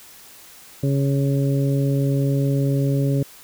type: harmonic tone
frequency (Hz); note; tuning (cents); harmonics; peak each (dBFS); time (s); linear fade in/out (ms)
138.59; C#3; 0; 1 / 2 / 3 / 4; -18 / -24 / -28 / -30; 0.83-3.23; 5
effects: white hiss -45 dBFS RMS until 3.43 s